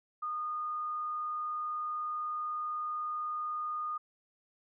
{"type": "tone", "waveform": "sine", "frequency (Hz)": 1226, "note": "D#6", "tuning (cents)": -26, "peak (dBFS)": -33, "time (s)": [0.22, 3.98], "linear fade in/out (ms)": 10, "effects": []}